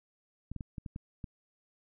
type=clicks; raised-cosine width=5 ms; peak=-27 dBFS; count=7; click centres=0.516 / 0.563 / 0.608 / 0.782 / 0.862 / 0.961 / 1.242 s; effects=none